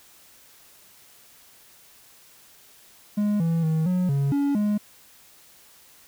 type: tone with pitch steps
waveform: triangle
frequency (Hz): 207.6 / 165.5 / 158.9 / 181.7 / 139.4 / 283 / 208.2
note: G#3 / E3 / D#3 / F#3 / C#3 / C#4 / G#3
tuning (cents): 0 / +7 / +37 / -31 / +10 / +36 / +5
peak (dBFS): -18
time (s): 3.17-4.78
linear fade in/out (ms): 10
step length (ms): 230
effects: white hiss -53 dBFS RMS until 6.07 s